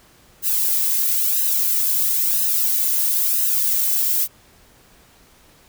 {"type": "noise with flanger", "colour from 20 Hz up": "violet", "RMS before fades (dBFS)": -19, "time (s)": [0.42, 4.28], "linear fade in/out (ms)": 50, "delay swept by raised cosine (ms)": [0.87, 2.17], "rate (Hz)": 1, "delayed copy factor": -0.65, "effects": ["pink hiss -52 dBFS RMS until 5.68 s"]}